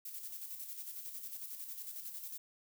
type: noise with tremolo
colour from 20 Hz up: violet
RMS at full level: -44 dBFS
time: 0.05-2.38 s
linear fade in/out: 5 ms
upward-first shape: square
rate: 11 Hz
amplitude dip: 45%
effects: none